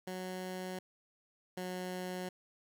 15% pulse tone pair in turn, 184.6 / 182.69 Hz, F#3 / F#3, -4 / -22 cents, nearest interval unison, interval 18 cents, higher first, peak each -33 / -32 dBFS, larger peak second, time 0.07-0.79 / 1.57-2.29 s, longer neither, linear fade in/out 5 ms, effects none

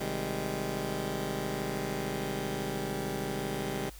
15% pulse chord, Ab major seventh, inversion first, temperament just, 129.78 / 155.74 / 194.67 / 207.7 Hz, C3 / Eb3 / G3 / Ab3, -14 / +2 / -12 / 0 cents, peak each -32 dBFS, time 0-3.9 s, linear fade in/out 10 ms, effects added 50 Hz sine -47 dBFS peak until 3.99 s + white hiss -53 dBFS RMS until 3.99 s

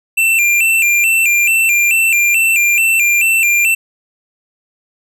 square tone with vibrato, 2530 Hz, D#7, 28 cents sharp, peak -10 dBFS, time 0.17-3.75 s, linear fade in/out 10 ms, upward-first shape square, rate 2.3 Hz, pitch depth 100 cents each way, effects none

